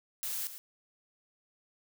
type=noise with echo; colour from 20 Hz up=blue; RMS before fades=-36 dBFS; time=0.23-0.47 s; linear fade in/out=0 ms; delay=110 ms; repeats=1; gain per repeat=-10 dB; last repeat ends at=0.58 s; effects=none